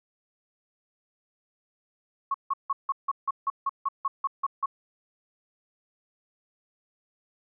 sine tone bursts, 1100 Hz, C#6, 14 cents flat, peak -23 dBFS, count 13, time 2.31-4.659 s, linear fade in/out 5 ms, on 33 ms, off 160 ms, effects none

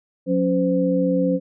sine tone cluster, 181.5 / 276.7 / 513 Hz, F#3 / C#4 / C5, -33 / -3 / -34 cents, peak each -21 dBFS, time 0.26-1.4 s, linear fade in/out 50 ms, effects none

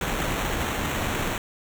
pink noise with sample-and-hold, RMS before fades -27 dBFS, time 0.01-1.38 s, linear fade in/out 2 ms, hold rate 4900 Hz, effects none

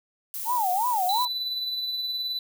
violet noise, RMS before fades -33 dBFS, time 0.34-1.25 s, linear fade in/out 0 ms
sine tone with vibrato, 848 Hz, G#5, 36 cents sharp, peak -22 dBFS, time 0.45-1.28 s, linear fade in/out 50 ms, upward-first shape sine, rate 2.9 Hz, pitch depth 280 cents each way
triangle tone with tremolo, 3985 Hz, B7, 15 cents sharp, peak -24 dBFS, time 1.09-2.39 s, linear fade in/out 2 ms, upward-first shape triangle, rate 19 Hz, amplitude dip 40%
effects none

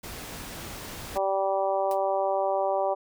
pink noise, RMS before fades -39 dBFS, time 0.03-1.18 s, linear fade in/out 10 ms
harmonic tone, 194.1 Hz, G3, 17 cents flat, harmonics 2 / 3 / 4 / 5 / 6, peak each -32 / -26 / -28 / -33 / -38 dBFS, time 1.15-2.95 s, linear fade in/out 20 ms
white noise with exponential decay, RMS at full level -39 dBFS, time 1.91-2 s, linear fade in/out 1 ms, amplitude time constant 18 ms
effects none

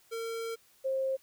square / sine tone pair in turn, 456.3 / 531.7 Hz, A#4 / C5, -37 / +28 cents, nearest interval minor third, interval 265 cents, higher second, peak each -35 / -28 dBFS, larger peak second, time 0.11-0.56 / 0.84-1.17 s, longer first, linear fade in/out 20 ms, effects white hiss -64 dBFS RMS until 1.22 s

